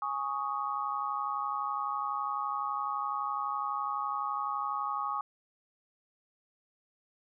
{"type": "chord", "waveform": "sine", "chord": "Ab suspended fourth", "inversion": "none", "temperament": "equal with one note detuned", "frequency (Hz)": [830.6, 1112.6, 1244.5], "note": ["Ab5", "Db6", "Eb6"], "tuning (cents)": [0, 6, 0], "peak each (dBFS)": [-37, -34, -35], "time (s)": [0.02, 5.21], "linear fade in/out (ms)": 2, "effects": []}